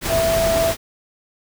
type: tone in noise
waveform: sine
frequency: 661 Hz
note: E5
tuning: 5 cents sharp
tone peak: -16 dBFS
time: 0.08-0.74 s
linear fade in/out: 50 ms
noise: pink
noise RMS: -23 dBFS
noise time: 0.01-0.77 s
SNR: +4 dB
effects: none